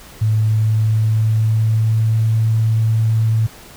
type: tone with pitch glide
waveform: sine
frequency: 108.8 to 111.34 Hz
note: A2 to A2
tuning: -19 to +21 cents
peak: -12 dBFS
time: 0.21-3.47 s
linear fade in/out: 10 ms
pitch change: +40 cents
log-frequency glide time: 0.4-2.3 s
effects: pink hiss -40 dBFS RMS until 3.76 s